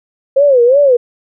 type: tone with vibrato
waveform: sine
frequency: 523.3 Hz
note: C5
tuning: in tune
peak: -5 dBFS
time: 0.36-0.97 s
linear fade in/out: 10 ms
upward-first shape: sine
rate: 2.8 Hz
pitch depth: 180 cents each way
effects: none